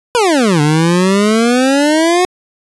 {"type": "exponential two-way sweep", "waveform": "25% pulse", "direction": "down then up", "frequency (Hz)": [504, 145.7, 369], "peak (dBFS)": -5, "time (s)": [0.15, 2.25], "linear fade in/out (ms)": 0, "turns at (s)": 0.61, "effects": ["resampled to 24000 Hz"]}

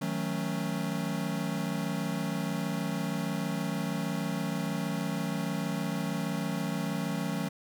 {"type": "chord", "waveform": "square", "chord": "D# half-diminished seventh", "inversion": "none", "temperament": "equal with one note detuned", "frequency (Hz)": [158.65, 185, 220, 277.2], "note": ["D#3", "F#3", "A3", "C#4"], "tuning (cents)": [34, 0, 0, 0], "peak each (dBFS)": [-36, -35, -37, -38], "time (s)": [0.01, 7.49], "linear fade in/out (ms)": 10, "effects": []}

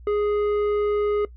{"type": "tone with tanh clipping", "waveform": "sine", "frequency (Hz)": 415.3, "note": "G#4", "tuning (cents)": 0, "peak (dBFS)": -21, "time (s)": [0.07, 1.25], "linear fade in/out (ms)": 2, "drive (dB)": 9, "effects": ["noise-tail reverb RT60 0.1 s tail -19 dB re dry", "added 60 Hz sine -41 dBFS peak until 1.36 s"]}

